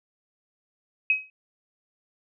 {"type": "tone with exponential decay", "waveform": "sine", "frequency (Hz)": 2542, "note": "D#7", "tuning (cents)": 36, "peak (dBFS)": -15, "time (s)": [1.1, 1.3], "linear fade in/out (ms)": 2, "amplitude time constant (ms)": 42, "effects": []}